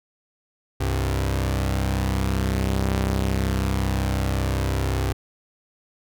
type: tone pair together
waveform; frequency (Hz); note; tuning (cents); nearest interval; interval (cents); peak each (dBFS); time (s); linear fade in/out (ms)
sawtooth; 65.41 / 98; C2 / G2; 0 / 0; perfect fifth; 700; -19 / -21; 0.8-5.13; 10
effects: none